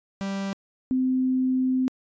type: tone pair in turn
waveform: 45% pulse / sine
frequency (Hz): 196 / 258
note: G3 / C4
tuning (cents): 0 / -24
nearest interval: perfect fourth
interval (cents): 476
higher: second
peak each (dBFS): -27 / -20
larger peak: second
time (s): 0.21-0.53 / 0.91-1.88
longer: second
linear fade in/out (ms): 0
effects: resampled to 16000 Hz